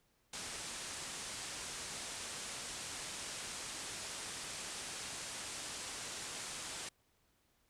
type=low-pass noise; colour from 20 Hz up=white; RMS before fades=-45 dBFS; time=0.33-6.89 s; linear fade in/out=5 ms; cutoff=9500 Hz; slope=48 dB/octave; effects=pink hiss -75 dBFS RMS until 7.69 s